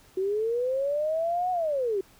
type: linear two-way sweep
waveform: sine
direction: up then down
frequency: 370 to 740 to 370 Hz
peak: -24 dBFS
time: 0.17-2.01 s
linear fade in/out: 5 ms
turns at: 1.51 s
effects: pink hiss -57 dBFS RMS until 2.19 s